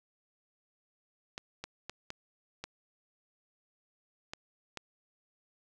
clicks, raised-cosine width 0.2 ms, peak -22 dBFS, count 7, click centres 1.379 / 1.64 / 1.896 / 2.104 / 2.64 / 4.335 / 4.773 s, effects none

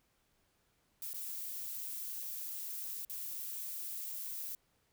violet noise with dropouts, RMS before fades -42 dBFS, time 1.02-4.55 s, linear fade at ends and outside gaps 1 ms, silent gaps 1.132-1.143 / 3.049-3.097 s, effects pink hiss -75 dBFS RMS until 4.92 s

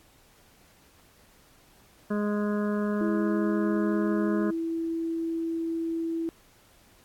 harmonic tone, 207.7 Hz, G#3, in tune, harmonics 1 / 2 / 3 / 5 / 6 / 7 / 8, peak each -26 / -32 / -36 / -40 / -42 / -43 / -44 dBFS, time 2.1-4.51 s, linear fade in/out 10 ms
sine tone, 329.6 Hz, E4, in tune, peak -27 dBFS, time 3.01-6.29 s, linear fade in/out 0 ms
effects pink hiss -59 dBFS RMS until 7.04 s + AAC 64 kbps

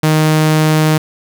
sawtooth tone, 155.56 Hz, D#3, in tune, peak -5 dBFS, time 0.03-0.98 s, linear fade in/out 5 ms, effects none

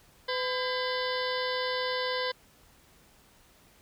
harmonic tone with a mistuned harmonic, 506 Hz, B4, 42 cents sharp, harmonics 1 / 2 / 3 / 4 / 6 / 7 / 8 / 9 / 10, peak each -32 / -35 / -37 / -38 / -40 / -40 / -41 / -42 / -42 dBFS, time 0.28-2.32 s, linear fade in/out 10 ms, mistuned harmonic 3, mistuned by +95 cents, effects pink hiss -60 dBFS RMS until 3.81 s

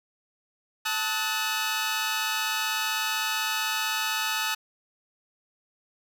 15% pulse chord, D# diminished, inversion second, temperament equal with one note detuned, 880 / 1272.1 / 1480 Hz, A5 / D#6 / F#6, 0 / +38 / 0 cents, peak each -24 dBFS, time 0.85-4.55 s, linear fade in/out 10 ms, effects none

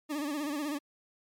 40% pulse tone with vibrato, 293.7 Hz, D4, in tune, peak -31 dBFS, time 0.09-0.79 s, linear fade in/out 20 ms, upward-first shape sine, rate 16 Hz, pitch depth 92 cents each way, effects MP3 96 kbps

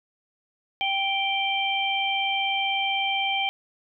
harmonic tone, 784 Hz, G5, in tune, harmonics 1 / 3 / 4, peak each -27 / -27 / -27 dBFS, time 0.81-3.49 s, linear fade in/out 0 ms, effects none

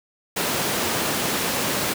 pink high-pass noise, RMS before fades -24 dBFS, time 0.36-1.94 s, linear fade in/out 10 ms, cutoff 170 Hz, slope 12 dB/octave, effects none

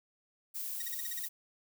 violet noise, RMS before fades -39 dBFS, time 0.54-1.29 s, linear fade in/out 20 ms
10% pulse tone bursts, 1887 Hz, A#6, 21 cents sharp, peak -30 dBFS, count 8, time 0.8-1.255 s, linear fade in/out 5 ms, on 21 ms, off 41 ms
effects none

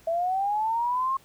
sine linear sweep, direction up, 651 to 1083 Hz, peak -23 dBFS, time 0.07-1.17 s, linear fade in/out 5 ms, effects pink hiss -57 dBFS RMS until 1.24 s

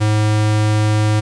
square tone, 106.8 Hz, G#2, 49 cents sharp, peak -13 dBFS, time 0-1.21 s, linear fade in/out 20 ms, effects resampled to 22050 Hz + 9-bit

